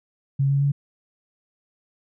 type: tone with pitch steps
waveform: sine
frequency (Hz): 137.6 / 139.52 / 141.47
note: C#3 / C#3 / C#3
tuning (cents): -12 / +12 / +36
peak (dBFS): -17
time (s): 0.39-0.72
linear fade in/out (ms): 10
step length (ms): 110
effects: none